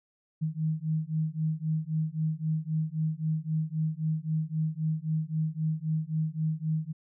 sine beating tone pair, 155.56 / 159.36 Hz, D#3 / D#3, 0 / +42 cents, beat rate 3.8 Hz, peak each -30 dBFS, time 0.41-6.93 s, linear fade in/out 20 ms, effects none

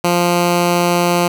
10% pulse tone, 174.61 Hz, F3, in tune, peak -4 dBFS, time 0.04-1.28 s, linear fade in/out 5 ms, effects none

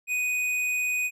triangle tone with tanh clipping, 2489 Hz, D#7, in tune, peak -26 dBFS, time 0.07-1.11 s, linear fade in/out 50 ms, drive 16 dB, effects none

